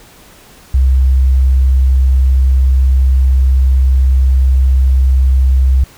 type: tone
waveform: sine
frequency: 65.41 Hz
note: C2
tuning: in tune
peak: -6 dBFS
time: 0.74-5.84 s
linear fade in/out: 5 ms
effects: pink hiss -41 dBFS RMS until 5.97 s